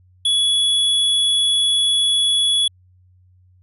square tone, 3387 Hz, G#7, 33 cents sharp, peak -15 dBFS, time 0.25-2.68 s, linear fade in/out 5 ms, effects added 91 Hz sine -50 dBFS peak until 3.62 s + resampled to 32000 Hz

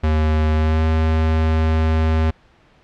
square tone with pitch glide, 77.78 to 79.51 Hz, D#2 to D#2, 0 to +38 cents, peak -15 dBFS, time 0.03-2.31 s, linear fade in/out 10 ms, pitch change +38 cents, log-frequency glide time 0.54-0.84 s, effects pink hiss -53 dBFS RMS until 2.83 s + low-pass 3000 Hz 12 dB/octave

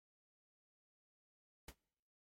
pink noise with exponential decay, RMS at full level -45 dBFS, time 1.68-1.76 s, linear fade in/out 5 ms, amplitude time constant 16 ms, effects noise-tail reverb RT60 0.9 s tail -25 dB re dry + MP3 64 kbps

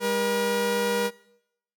sawtooth tone pair together, 201.4 / 479.1 Hz, G3 / A#4, +47 / +47 cents, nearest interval octave + minor third, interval 1500 cents, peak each -26 / -20 dBFS, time 0-1.11 s, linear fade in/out 50 ms, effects noise-tail reverb RT60 0.8 s tail -22 dB re dry

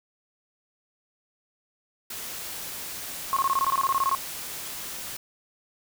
white noise, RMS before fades -36 dBFS, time 2.1-5.17 s, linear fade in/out 5 ms
sine tone bursts, 1082 Hz, C#6, 42 cents flat, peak -20 dBFS, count 15, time 3.33-4.149 s, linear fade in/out 0 ms, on 35 ms, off 21 ms
effects none

